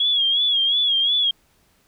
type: tone with vibrato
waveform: sine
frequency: 3316 Hz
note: G#7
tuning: 3 cents flat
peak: -16 dBFS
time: 0-1.31 s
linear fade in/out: 5 ms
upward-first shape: sine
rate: 2.8 Hz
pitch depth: 77 cents each way
effects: pink hiss -61 dBFS RMS until 1.87 s